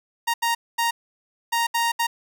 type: tone bursts at uneven times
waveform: sawtooth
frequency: 932 Hz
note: A#5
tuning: 1 cent flat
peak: -16 dBFS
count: 6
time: 0.27-0.34 / 0.42-0.55 / 0.78-0.91 / 1.52-1.67 / 1.74-1.92 / 1.99-2.07 s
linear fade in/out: 10 ms
effects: none